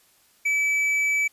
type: tone with tanh clipping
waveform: sine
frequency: 2300 Hz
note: D7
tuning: 37 cents flat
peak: -21 dBFS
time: 0.45-1.28 s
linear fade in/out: 10 ms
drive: 6 dB
effects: white hiss -60 dBFS RMS until 1.32 s + resampled to 32000 Hz